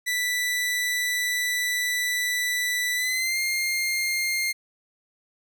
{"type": "tone with pitch glide", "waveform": "sawtooth", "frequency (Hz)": [1975.5, 2117], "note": ["B6", "C7"], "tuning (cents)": [0, 20], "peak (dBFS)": -20, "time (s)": [0.06, 4.53], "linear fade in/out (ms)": 20, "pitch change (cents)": 120, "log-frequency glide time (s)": [2.95, 3.39], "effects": []}